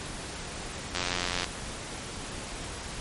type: click train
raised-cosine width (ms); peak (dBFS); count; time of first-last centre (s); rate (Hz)
0.2; -11; 45; 0.95-1.443; 89.2
effects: pink hiss -38 dBFS RMS until 3 s + MP3 48 kbps